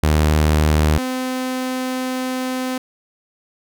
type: tone pair in turn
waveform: sawtooth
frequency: 76.6 / 256.6 Hz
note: D#2 / C4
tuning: -27 / -34 cents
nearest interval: octave + major sixth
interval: 2093 cents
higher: second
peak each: -9 / -17 dBFS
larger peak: first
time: 0.03-0.98 / 0.98-2.78 s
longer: second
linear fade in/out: 5 ms
effects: none